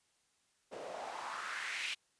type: noise with band-pass filter sweep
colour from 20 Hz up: white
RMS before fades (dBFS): -42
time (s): 0.71-1.95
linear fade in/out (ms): 20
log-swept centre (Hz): 450 to 2800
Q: 3.1
effects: white hiss -75 dBFS RMS until 2.19 s + resampled to 22050 Hz